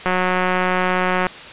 click train, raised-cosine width 0.5 ms, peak -4 dBFS, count 222, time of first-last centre 0.06-1.268 s, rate 183 Hz, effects white hiss -35 dBFS RMS until 1.52 s + resampled to 8000 Hz

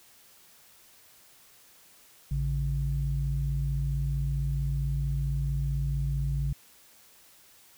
sine tone pair together, 55.52 / 140 Hz, A1 / C#3, +16 / +18 cents, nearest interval octave + major third, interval 1602 cents, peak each -28 dBFS, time 2.31-6.53 s, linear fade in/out 5 ms, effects tanh soft clip ceiling -18 dBFS + white hiss -57 dBFS RMS until 7.77 s

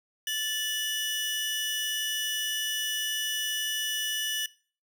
sawtooth tone pair together, 1749.9 / 2943 Hz, A6 / F#7, -10 / -10 cents, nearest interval major sixth, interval 900 cents, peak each -31 / -27 dBFS, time 0.27-4.46 s, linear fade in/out 2 ms, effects noise-tail reverb RT60 0.4 s tail -20 dB re dry

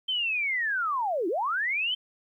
sine linear two-way sweep, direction down then up, 3136 to 313.7 to 3136 Hz, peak -25 dBFS, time 0.08-1.95 s, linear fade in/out 10 ms, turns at 1.28 s, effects 11-bit

